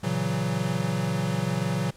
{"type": "chord", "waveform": "square", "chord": "F# dominant seventh", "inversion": "first", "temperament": "equal with one note detuned", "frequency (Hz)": [116.54, 138.59, 164.34, 185], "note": ["A#2", "C#3", "E3", "F#3"], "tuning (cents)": [0, 0, -5, 0], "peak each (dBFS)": [-32, -31, -31, -30], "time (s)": [0.03, 1.91], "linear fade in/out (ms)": 10, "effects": ["pink hiss -54 dBFS RMS until 1.96 s", "low-pass 11000 Hz 12 dB/octave"]}